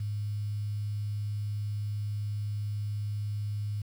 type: tone with quantisation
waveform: sine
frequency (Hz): 103.83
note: G#2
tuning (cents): 0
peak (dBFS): -30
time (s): 0-3.82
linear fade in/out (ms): 5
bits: 9
effects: none